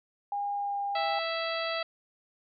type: tone with pitch glide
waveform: sine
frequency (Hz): 811 to 804.5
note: G#5 to G5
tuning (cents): -41 to +45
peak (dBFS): -29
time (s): 0.32-1.19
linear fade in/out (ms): 2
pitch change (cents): -14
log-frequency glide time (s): 0.55-0.79
type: harmonic tone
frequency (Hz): 659.3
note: E5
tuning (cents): 0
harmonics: 1 / 2 / 3 / 4 / 5 / 6 / 7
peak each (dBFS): -33 / -36 / -38 / -39 / -40 / -41 / -41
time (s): 0.95-1.83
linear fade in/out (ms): 5
effects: none